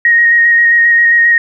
sine tone with vibrato, 1873 Hz, A#6, 8 cents sharp, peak -5 dBFS, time 0.05-1.38 s, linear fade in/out 2 ms, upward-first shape square, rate 7.5 Hz, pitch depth 13 cents each way, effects none

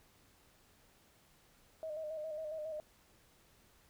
sine tone with vibrato, 622.3 Hz, D#5, in tune, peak -39 dBFS, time 1.83-2.8 s, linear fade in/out 0 ms, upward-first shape square, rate 7.3 Hz, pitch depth 42 cents each way, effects pink hiss -67 dBFS RMS until 3.89 s

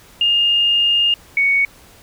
sine tone pair in turn, 2827 / 2228 Hz, F7 / C#7, +20 / +8 cents, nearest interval major third, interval 412 cents, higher first, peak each -12 dBFS, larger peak neither, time 0.21-1.14 / 1.37-1.65 s, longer first, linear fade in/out 2 ms, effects pink hiss -46 dBFS RMS until 2.02 s

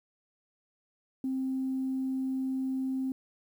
sine tone, 263.1 Hz, C4, 10 cents sharp, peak -28 dBFS, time 1.24-3.12 s, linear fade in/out 2 ms, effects tanh soft clip ceiling -24 dBFS + 10-bit

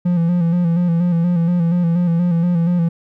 triangle tone with vibrato, 172 Hz, F3, 26 cents flat, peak -11 dBFS, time 0.05-2.89 s, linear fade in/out 10 ms, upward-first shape square, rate 4.2 Hz, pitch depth 46 cents each way, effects none

